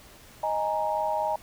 sine chord, D# suspended fourth, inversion none, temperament just, 622.3 / 829.7 / 933.4 Hz, D#5 / G#5 / A#5, 0 / -2 / +2 cents, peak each -29 dBFS, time 0.43-1.36 s, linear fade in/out 5 ms, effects pink hiss -51 dBFS RMS until 1.42 s

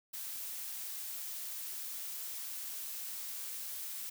blue noise, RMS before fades -42 dBFS, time 0.13-4.1 s, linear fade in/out 10 ms, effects none

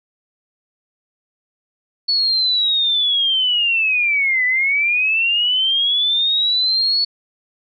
sine linear two-way sweep, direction down then up, 4435 to 1979 to 4435 Hz, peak -14 dBFS, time 2.08-7.05 s, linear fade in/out 10 ms, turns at 4.45 s, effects none

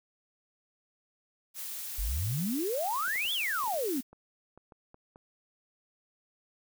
blue noise, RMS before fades -39 dBFS, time 1.54-4.03 s, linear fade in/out 50 ms
sine exponential two-way sweep, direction up then down, 41.2 to 3520 to 239.6 Hz, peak -29 dBFS, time 1.98-4.01 s, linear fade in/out 10 ms, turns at 3.33 s
clicks, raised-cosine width 1 ms, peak -38 dBFS, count 11, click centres 3.08 / 3.158 / 3.253 / 3.639 / 3.68 / 3.742 / 4.13 / 4.576 / 4.722 / 4.944 / 5.159 s
effects none

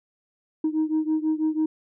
sine beating tone pair, 310.7 / 316.8 Hz, D#4 / D#4, -2 / +31 cents, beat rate 6.1 Hz, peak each -22 / -24 dBFS, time 0.64-1.66 s, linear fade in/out 5 ms, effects tanh soft clip ceiling -17 dBFS

